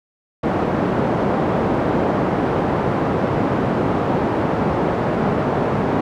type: band-pass noise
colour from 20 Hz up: pink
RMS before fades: -19 dBFS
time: 0.43-6.01 s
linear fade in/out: 5 ms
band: 150 to 910 Hz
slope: 12 dB/octave
effects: none